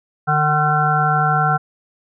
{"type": "harmonic tone", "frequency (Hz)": 151, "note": "D3", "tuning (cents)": 48, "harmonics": [1, 3, 5, 7, 9, 10], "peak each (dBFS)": [-19, -30, -18, -28, -18, -25], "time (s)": [0.27, 1.58], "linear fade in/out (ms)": 20, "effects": []}